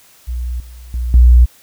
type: tone with level steps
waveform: sine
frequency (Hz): 60.6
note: B1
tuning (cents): -32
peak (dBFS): -18 / -32 / -16 / -3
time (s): 0.27-1.46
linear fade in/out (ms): 20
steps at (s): 0.6 / 0.94 / 1.14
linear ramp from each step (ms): 2
effects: white hiss -47 dBFS RMS until 1.62 s